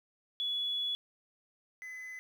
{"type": "tone pair in turn", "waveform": ["sine", "triangle"], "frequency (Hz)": [3399, 2021], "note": ["G#7", "B6"], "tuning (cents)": [39, 39], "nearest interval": "major sixth", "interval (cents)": 900, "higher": "first", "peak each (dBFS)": [-31, -40], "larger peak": "first", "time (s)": [[0.4, 0.95], [1.82, 2.19]], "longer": "first", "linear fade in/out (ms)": 0, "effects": ["10-bit"]}